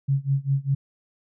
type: tone with tremolo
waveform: sine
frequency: 137.7 Hz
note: C#3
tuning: 11 cents flat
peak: -17 dBFS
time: 0.08-0.75 s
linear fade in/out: 10 ms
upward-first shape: sine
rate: 5 Hz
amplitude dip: 95%
effects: none